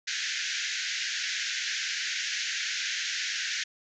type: band-pass noise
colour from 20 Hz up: pink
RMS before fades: -32 dBFS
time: 0.07-3.64 s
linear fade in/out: 10 ms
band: 1500 to 6900 Hz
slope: 96 dB/octave
effects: none